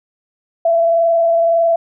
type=tone with frequency modulation; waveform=sine; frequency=670 Hz; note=E5; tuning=28 cents sharp; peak=-10 dBFS; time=0.65-1.76 s; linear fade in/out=5 ms; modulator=21.8 Hz; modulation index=0.4; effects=none